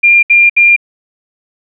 sine tone bursts, 2397 Hz, D7, 35 cents sharp, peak -3 dBFS, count 3, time 0.03-0.764 s, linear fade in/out 10 ms, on 200 ms, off 67 ms, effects none

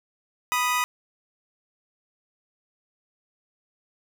25% pulse tone pair together, 987 / 1244.5 Hz, B5 / D#6, -1 / 0 cents, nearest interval major third, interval 401 cents, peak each -21 dBFS, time 0.52-0.84 s, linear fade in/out 0 ms, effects none

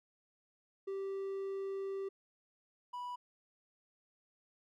triangle tone pair in turn, 390 / 982.7 Hz, G4 / B5, -9 / -9 cents, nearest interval octave + major third, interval 1600 cents, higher second, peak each -35 / -38 dBFS, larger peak first, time 0.87-2.09 / 2.93-3.16 s, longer first, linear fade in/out 10 ms, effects none

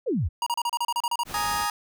sine exponential sweep, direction down, 587.3 to 63.2 Hz, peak -22 dBFS, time 0.06-0.29 s, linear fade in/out 20 ms
square tone bursts, 950 Hz, A#5, 33 cents sharp, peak -24 dBFS, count 11, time 0.42-1.234 s, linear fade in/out 2 ms, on 44 ms, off 33 ms
pink noise, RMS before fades -38 dBFS, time 1.25-1.67 s, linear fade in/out 50 ms
sawtooth chord, Ab suspended second, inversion none, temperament just, 830.6 / 934.4 / 1245.9 Hz, Ab5 / Bb5 / Eb6, 0 / +4 / +2 cents, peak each -25 / -26 / -24 dBFS, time 1.34-1.7 s, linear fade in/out 2 ms
effects none

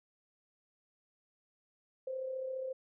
sine tone with amplitude modulation, 522 Hz, C5, 4 cents flat, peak -34 dBFS, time 2.07-2.73 s, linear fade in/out 5 ms, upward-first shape sine, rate 34.7 Hz, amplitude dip 45%, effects none

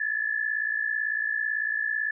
sine tone pair together, 1702 / 1760 Hz, G#6 / A6, +42 / 0 cents, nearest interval minor second, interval 58 cents, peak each -28 dBFS, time 0-2.11 s, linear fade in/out 5 ms, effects none

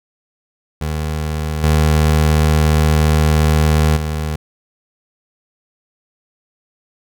25% pulse tone with level steps, 77.1 Hz, D#2, 15 cents flat, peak -15 / -7 / -15 dBFS, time 0.81-4.36 s, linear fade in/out 5 ms, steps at 1.63 / 3.96 s, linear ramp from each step 10 ms, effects none

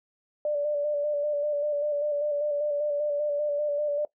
sine tone with vibrato, 587.3 Hz, D5, in tune, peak -24 dBFS, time 0.45-4.05 s, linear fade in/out 2 ms, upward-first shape square, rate 5.1 Hz, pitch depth 27 cents each way, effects noise-tail reverb RT60 0.1 s tail -19 dB re dry

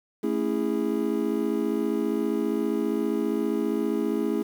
triangle chord, A major seventh, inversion none, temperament just, 220 / 275 / 330 / 412.5 Hz, A3 / C#4 / E4 / G#4, 0 / -14 / +2 / -12 cents, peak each -27 dBFS, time 0.23-4.43 s, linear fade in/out 10 ms, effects 8-bit

